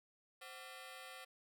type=ring-modulated tone; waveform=10% pulse; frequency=636 Hz; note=D#5; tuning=38 cents sharp; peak=-39 dBFS; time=0.41-1.25 s; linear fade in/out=10 ms; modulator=113 Hz; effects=none